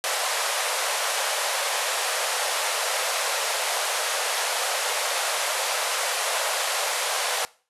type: band-pass noise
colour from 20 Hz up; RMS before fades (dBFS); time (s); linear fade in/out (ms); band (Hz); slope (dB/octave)
pink; -26; 0.04-7.45; 0; 500 to 12000; 48
effects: noise-tail reverb RT60 0.4 s tail -22 dB re dry + resampled to 32000 Hz